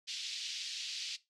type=band-pass noise; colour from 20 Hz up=white; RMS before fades=-41 dBFS; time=0.07-1.17 s; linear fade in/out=20 ms; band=2800 to 5200 Hz; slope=24 dB/octave; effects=noise-tail reverb RT60 0.2 s tail -17 dB re dry + low-pass 10000 Hz 12 dB/octave